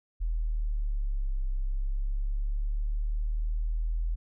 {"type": "exponential two-way sweep", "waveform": "sine", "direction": "down then up", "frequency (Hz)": [41.2, 32.7, 41.2], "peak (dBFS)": -26, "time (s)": [0.2, 4.16], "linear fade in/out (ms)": 20, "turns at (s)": 1.42, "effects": []}